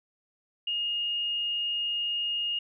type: tone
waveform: sine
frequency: 2849 Hz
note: F7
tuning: 34 cents sharp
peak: -27 dBFS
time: 0.67-2.59 s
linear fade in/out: 5 ms
effects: none